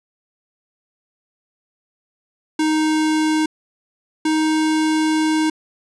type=tone pair in turn; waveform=square; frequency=311.3 / 312.7 Hz; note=D#4 / D#4; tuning=+1 / +9 cents; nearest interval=unison; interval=8 cents; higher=second; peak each=-16 dBFS; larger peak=neither; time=2.59-3.46 / 4.25-5.5 s; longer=second; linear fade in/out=5 ms; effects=resampled to 22050 Hz + 9-bit